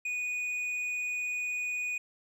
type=tone with tanh clipping; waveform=sine; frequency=2471 Hz; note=D#7; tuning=13 cents flat; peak=-32 dBFS; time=0.05-1.98 s; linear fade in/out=5 ms; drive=6 dB; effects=none